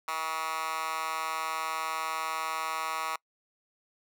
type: tone with high-pass filter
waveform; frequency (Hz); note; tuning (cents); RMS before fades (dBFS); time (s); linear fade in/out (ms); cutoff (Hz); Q
10% pulse; 160; D#3; +49; -33; 0.08-3.16; 2; 1200; 3.4
effects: noise-tail reverb RT60 0.1 s tail -26 dB re dry